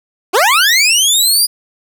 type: linear sweep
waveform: 20% pulse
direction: up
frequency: 323.5 to 4927 Hz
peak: -3 dBFS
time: 0.33-1.47 s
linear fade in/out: 20 ms
effects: none